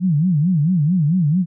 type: tone with vibrato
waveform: sine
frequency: 164.7 Hz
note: E3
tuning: 1 cent flat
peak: -13 dBFS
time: 0-1.46 s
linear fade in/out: 50 ms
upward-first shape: sine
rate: 4.5 Hz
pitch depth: 240 cents each way
effects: none